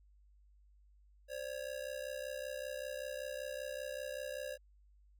square ring-modulated tone, 554.4 Hz, C#5, in tune, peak -38 dBFS, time 1.28-4.58 s, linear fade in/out 50 ms, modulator 32.6 Hz, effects added 50 Hz sine -62 dBFS peak until 5.19 s

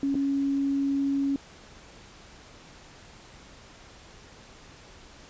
sine tone with dropouts, 277.2 Hz, C#4, in tune, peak -23 dBFS, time 0.03-1.36 s, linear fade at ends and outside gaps 1 ms, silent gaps 0.144-0.152 s, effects pink hiss -50 dBFS RMS until 5.29 s + resampled to 16000 Hz

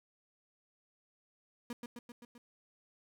35% pulse tone with echo, 239.5 Hz, A#3, 47 cents sharp, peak -37 dBFS, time 1.7-1.73 s, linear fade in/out 2 ms, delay 130 ms, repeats 5, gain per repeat -3 dB, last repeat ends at 2.38 s, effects none

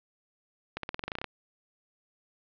accelerating click train, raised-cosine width 0.3 ms, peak -17 dBFS, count 12, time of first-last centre 0.77-1.243 s, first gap 63 ms, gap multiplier 0.92, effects low-pass 4000 Hz 12 dB/octave

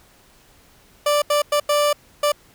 30% pulse tone bursts at uneven times, 587.3 Hz, D5, in tune, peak -13 dBFS, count 5, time 1.06-1.22 / 1.3-1.42 / 1.52-1.6 / 1.69-1.93 / 2.23-2.32 s, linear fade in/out 5 ms, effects pink hiss -53 dBFS RMS until 2.54 s

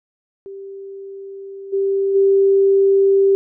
sine tone with level steps, 392 Hz, G4, in tune, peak -30 / -15 / -10 dBFS, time 0.46-3.35 s, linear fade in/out 0 ms, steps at 1.72 / 2.14 s, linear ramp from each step 20 ms, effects none

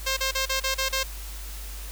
5% pulse tone bursts, 531 Hz, C5, 25 cents sharp, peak -12 dBFS, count 7, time 0.06-1.034 s, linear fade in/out 10 ms, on 110 ms, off 34 ms, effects added 50 Hz sine -35 dBFS peak until 1.91 s + white hiss -42 dBFS RMS until 1.91 s

